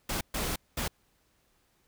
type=noise bursts at uneven times; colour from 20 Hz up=pink; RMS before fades=-32 dBFS; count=3; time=0.09-0.21 / 0.34-0.56 / 0.77-0.88 s; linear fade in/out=5 ms; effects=pink hiss -70 dBFS RMS until 1.87 s